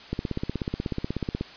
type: click train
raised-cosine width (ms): 3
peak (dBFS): -14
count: 22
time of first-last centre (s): 0.13-1.41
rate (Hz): 16.4
effects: white hiss -45 dBFS RMS until 1.56 s + resampled to 11025 Hz